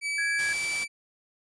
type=tone with pitch glide; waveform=40% pulse; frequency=2295 to 2316 Hz; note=D7 to D7; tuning=-40 to -25 cents; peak=-27 dBFS; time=0.01-0.88 s; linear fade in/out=50 ms; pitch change=+15 cents; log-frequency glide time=0.13-0.24 s
type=tone; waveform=sine; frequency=1661.2 Hz; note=G#6; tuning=in tune; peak=-27 dBFS; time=0.18-0.53 s; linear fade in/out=5 ms
type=noise; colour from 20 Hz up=white; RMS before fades=-36 dBFS; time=0.38-0.85 s; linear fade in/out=20 ms
effects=resampled to 22050 Hz